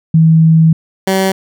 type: tone pair in turn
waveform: sine / 15% pulse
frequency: 161.3 / 191.21 Hz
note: E3 / G3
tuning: -37 / -43 cents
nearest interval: minor third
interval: 294 cents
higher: second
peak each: -4 dBFS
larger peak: neither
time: 0.14-0.73 / 1.07-1.32 s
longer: first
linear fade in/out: 5 ms
effects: none